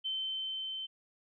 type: tone with level ramp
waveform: sine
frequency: 3086 Hz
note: G7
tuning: 28 cents flat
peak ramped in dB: -32 to -37 dBFS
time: 0.04-0.87 s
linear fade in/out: 20 ms
effects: none